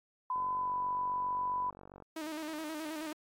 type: tone with pitch glide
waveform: sine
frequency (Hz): 1009 to 995.7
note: B5 to B5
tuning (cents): +37 to +14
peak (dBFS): -31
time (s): 0.3-1.7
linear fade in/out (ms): 2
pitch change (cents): -23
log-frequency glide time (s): 0.57-0.72
type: click train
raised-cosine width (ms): 1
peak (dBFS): -36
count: 80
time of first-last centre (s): 0.36-2.023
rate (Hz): 47.5
type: tone with vibrato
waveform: sawtooth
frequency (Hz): 311.1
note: D#4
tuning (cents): 0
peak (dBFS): -34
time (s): 2.16-3.13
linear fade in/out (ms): 5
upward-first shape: square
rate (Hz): 9.4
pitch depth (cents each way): 51
effects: AAC 64 kbps